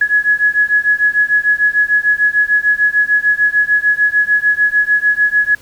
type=beating tone pair; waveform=sine; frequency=1683 / 1689.7 Hz; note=G#6 / G#6; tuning=+23 / +29 cents; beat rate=6.7 Hz; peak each=-13 dBFS; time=0.01-5.55 s; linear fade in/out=5 ms; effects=pink hiss -44 dBFS RMS until 5.61 s